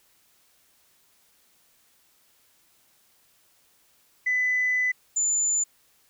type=tone pair in turn; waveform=sine; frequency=2002 / 7056 Hz; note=B6 / A8; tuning=+23 / +4 cents; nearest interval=octave + minor seventh; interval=2181 cents; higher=second; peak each=-20 dBFS; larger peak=neither; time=4.26-4.92 / 5.16-5.64 s; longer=first; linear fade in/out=10 ms; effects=tanh soft clip ceiling -17 dBFS + white hiss -63 dBFS RMS until 6.09 s